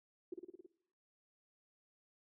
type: tone with echo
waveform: sine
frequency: 357.5 Hz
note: F4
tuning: 41 cents sharp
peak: -39 dBFS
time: 0.32-0.34 s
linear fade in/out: 5 ms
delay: 54 ms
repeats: 6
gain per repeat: -2 dB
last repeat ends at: 0.664 s
effects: noise-tail reverb RT60 0.7 s tail -19 dB re dry